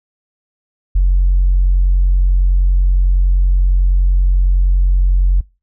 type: tone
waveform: sine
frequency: 45.36 Hz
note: F#1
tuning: 34 cents flat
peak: -7 dBFS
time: 0.95-5.41 s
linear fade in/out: 10 ms
effects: noise-tail reverb RT60 0.3 s tail -25 dB re dry + tanh soft clip ceiling -5 dBFS